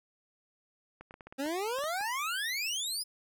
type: clicks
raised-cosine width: 0.5 ms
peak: -32 dBFS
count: 10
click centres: 1.01 / 1.109 / 1.141 / 1.208 / 1.27 / 1.325 / 1.461 / 1.787 / 1.839 / 2.01 s
type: exponential sweep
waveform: 25% pulse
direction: up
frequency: 261.6 to 5160 Hz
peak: -28 dBFS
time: 1.38-3.04 s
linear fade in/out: 20 ms
effects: none